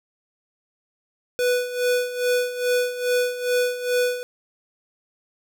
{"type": "tone with tremolo", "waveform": "square", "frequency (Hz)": 493.9, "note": "B4", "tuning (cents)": 0, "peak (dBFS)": -18, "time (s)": [1.39, 4.23], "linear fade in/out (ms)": 0, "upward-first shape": "sine", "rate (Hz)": 2.4, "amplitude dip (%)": 75, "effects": []}